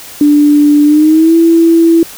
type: tone with pitch glide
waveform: sine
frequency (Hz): 293.8 to 331.7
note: D4 to E4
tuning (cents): +1 to +11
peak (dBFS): -3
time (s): 0.21-2.03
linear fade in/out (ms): 2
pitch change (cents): +210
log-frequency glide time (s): 0.84-1.36
effects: white hiss -30 dBFS RMS until 2.17 s